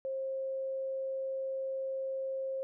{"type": "tone", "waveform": "sine", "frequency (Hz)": 533, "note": "C5", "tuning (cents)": 32, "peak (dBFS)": -33, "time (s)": [0.05, 2.63], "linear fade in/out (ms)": 0, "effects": []}